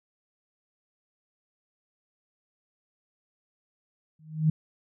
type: tone with exponential growth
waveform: sine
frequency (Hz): 156.3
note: D#3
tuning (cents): +8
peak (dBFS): -16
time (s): 4.19-4.5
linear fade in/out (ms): 5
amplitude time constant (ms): 66
effects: none